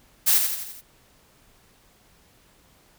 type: noise with echo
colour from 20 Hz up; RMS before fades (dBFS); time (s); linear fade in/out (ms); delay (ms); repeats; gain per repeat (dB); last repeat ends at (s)
blue; -18; 0.26-0.39; 20; 85; 5; -5; 0.815
effects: pink hiss -58 dBFS RMS until 2.98 s